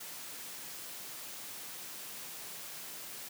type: high-pass noise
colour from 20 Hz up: white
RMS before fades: -45 dBFS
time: 0-3.29 s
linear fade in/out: 10 ms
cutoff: 110 Hz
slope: 48 dB/octave
effects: none